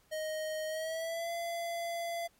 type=tone with pitch glide; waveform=square; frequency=624 to 680.5 Hz; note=D#5 to F5; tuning=+5 to -45 cents; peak=-35 dBFS; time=0.11-2.28 s; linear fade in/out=20 ms; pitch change=+150 cents; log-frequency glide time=0.67-1.31 s; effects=pink hiss -68 dBFS RMS until 2.39 s + MP3 64 kbps